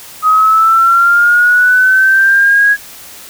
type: linear sweep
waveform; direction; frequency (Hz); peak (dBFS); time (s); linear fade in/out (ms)
sine; up; 1252 to 1661.2; -5; 0.22-2.77; 50
effects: white hiss -33 dBFS RMS until 3.29 s